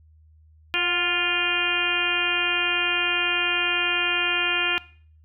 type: harmonic tone with a mistuned harmonic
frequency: 350 Hz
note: F4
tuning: 4 cents sharp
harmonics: 1 / 2 / 3 / 4 / 5 / 6 / 7 / 8 / 9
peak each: -33 / -36 / -35 / -30 / -30 / -36 / -24 / -26 / -31 dBFS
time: 0.74-4.78 s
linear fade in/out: 0 ms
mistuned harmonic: 2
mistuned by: +45 cents
effects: noise-tail reverb RT60 0.5 s tail -20 dB re dry + added 78 Hz sine -51 dBFS peak until 5.24 s